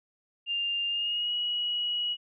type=tone with pitch glide; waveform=sine; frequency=2800 to 2912 Hz; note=F7 to F#7; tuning=+4 to -28 cents; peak=-27 dBFS; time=0.46-2.17 s; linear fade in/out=50 ms; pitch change=+68 cents; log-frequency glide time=0.88-1.33 s; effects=none